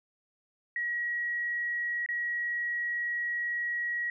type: tone with dropouts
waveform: sine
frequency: 1909 Hz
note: A#6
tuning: 41 cents sharp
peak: -29 dBFS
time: 0.76-4.1 s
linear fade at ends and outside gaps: 2 ms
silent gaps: 2.062-2.088 s
effects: none